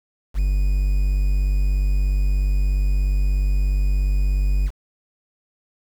triangle tone with quantisation, 48.45 Hz, G1, 20 cents flat, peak -14 dBFS, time 0.34-4.71 s, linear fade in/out 50 ms, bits 7, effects none

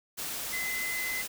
sine tone in noise, 2038 Hz, C7, 46 cents flat, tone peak -32 dBFS, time 0.52-1.23 s, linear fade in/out 20 ms, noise white, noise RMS -36 dBFS, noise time 0.17-1.28 s, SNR +1 dB, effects none

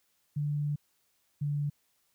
sine tone pair in turn, 146.83 / 145.4 Hz, D3 / D3, 0 / -17 cents, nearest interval unison, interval 17 cents, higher first, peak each -28 dBFS, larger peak neither, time 0.36-0.76 / 1.41-1.7 s, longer first, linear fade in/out 10 ms, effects white hiss -73 dBFS RMS until 2.14 s

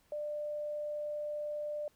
sine tone, 595 Hz, D5, 22 cents sharp, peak -35 dBFS, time 0.12-1.88 s, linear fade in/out 2 ms, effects pink hiss -70 dBFS RMS until 1.95 s

